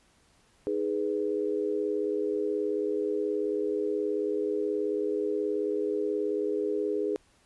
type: chord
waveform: sine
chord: G# minor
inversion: second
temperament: equal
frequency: 311.1 / 415.3 / 493.9 Hz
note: D#4 / G#4 / B4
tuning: 0 / 0 / 0 cents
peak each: -33 / -28 / -34 dBFS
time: 0.67-7.16 s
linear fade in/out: 0 ms
effects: pink hiss -64 dBFS RMS until 7.45 s + resampled to 24000 Hz